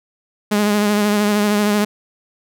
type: tone with vibrato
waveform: sawtooth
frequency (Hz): 207.7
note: G#3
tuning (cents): 0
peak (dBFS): -10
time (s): 0.51-1.85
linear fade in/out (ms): 10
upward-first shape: sine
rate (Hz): 13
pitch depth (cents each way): 29
effects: none